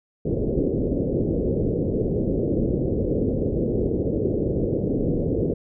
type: low-pass noise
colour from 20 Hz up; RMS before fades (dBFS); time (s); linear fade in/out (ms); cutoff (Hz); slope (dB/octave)
white; -23; 0.25-5.54; 10; 500; 48
effects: none